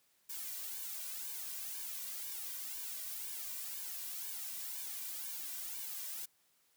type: noise with flanger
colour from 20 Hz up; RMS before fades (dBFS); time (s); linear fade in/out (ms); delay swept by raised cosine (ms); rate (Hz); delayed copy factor
blue; -43; 0.29-6.26; 10; 1.5 to 2.35; 2; -0.95
effects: white hiss -73 dBFS RMS until 6.76 s + high-pass 80 Hz 12 dB/octave